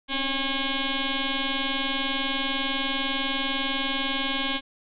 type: tone with frequency modulation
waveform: sine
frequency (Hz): 1634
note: G#6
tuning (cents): -29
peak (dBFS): -24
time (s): 0.08-4.61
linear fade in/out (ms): 50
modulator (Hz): 274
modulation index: 7.1
effects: none